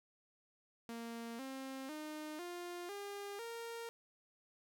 sawtooth tone with pitch steps, 231.8 / 266.3 / 305.9 / 351.3 / 403.6 / 463.6 Hz, A#3 / C4 / D#4 / F4 / G#4 / A#4, -10 / +31 / -29 / +10 / -49 / -10 cents, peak -40 dBFS, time 0.89-3.89 s, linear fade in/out 0 ms, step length 500 ms, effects none

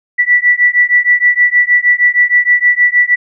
sine beating tone pair, 1957 / 1963.4 Hz, B6 / B6, -16 / -11 cents, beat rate 6.4 Hz, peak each -10 dBFS, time 0.18-3.16 s, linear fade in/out 20 ms, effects none

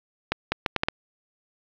accelerating click train, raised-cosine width 0.3 ms, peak -6 dBFS, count 6, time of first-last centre 0.32-0.885 s, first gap 200 ms, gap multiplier 0.71, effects low-pass 5000 Hz 12 dB/octave + 8-bit

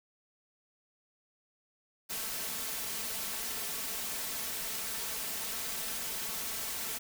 white noise with comb filter, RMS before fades -37 dBFS, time 2.09-6.99 s, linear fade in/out 20 ms, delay 4.5 ms, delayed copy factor +0.55, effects none

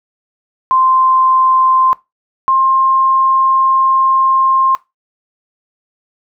sine tone pair in turn, 1043 / 1060 Hz, C6 / C6, -6 / +22 cents, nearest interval unison, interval 28 cents, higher second, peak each -8 dBFS, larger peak neither, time 0.71-1.93 / 2.48-4.75 s, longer second, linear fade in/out 0 ms, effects noise-tail reverb RT60 0.2 s tail -19 dB re dry

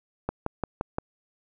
click train, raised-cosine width 1 ms, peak -13 dBFS, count 5, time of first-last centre 0.29-0.984 s, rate 5.76 Hz, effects none

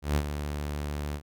sawtooth tone with ADSR envelope, 73.42 Hz, D2, in tune, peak -18 dBFS, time 0.02-1.22 s, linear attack 140 ms, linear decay 65 ms, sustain -9 dB, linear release 76 ms, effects none

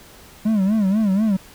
triangle tone with vibrato, 204.7 Hz, G#3, 25 cents flat, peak -13 dBFS, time 0.45-1.37 s, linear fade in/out 10 ms, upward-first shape sine, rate 4.1 Hz, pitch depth 150 cents each way, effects pink hiss -45 dBFS RMS until 1.54 s

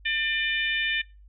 harmonic tone, 598 Hz, D5, 31 cents sharp, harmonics 3 / 4 / 5 / 6, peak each -27 / -29 / -31 / -33 dBFS, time 0.05-1.02 s, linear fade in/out 10 ms, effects noise-tail reverb RT60 0.3 s tail -24 dB re dry + added 50 Hz sine -48 dBFS peak until 1.28 s

